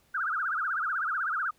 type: tone with vibrato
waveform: sine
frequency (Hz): 1400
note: F6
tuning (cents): +4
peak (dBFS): -27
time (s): 0.14-1.51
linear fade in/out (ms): 10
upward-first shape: triangle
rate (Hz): 16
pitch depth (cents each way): 280
effects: pink hiss -66 dBFS RMS until 1.58 s